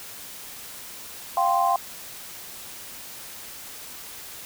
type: chord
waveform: sine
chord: F suspended second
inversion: none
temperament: equal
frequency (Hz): 698.5 / 784 / 1046.5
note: F5 / G5 / C6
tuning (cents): 0 / 0 / 0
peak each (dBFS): -23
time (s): 1.37-1.76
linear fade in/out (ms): 2
effects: white hiss -40 dBFS RMS until 4.45 s